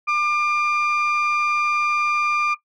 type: tone pair together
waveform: sine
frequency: 1196 / 2392 Hz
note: D6 / D7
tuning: +31 / +31 cents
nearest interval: octave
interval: 1200 cents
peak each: -17 / -20 dBFS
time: 0.07-2.55 s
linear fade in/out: 20 ms
effects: noise-tail reverb RT60 0.1 s tail -17 dB re dry + tanh soft clip ceiling -15 dBFS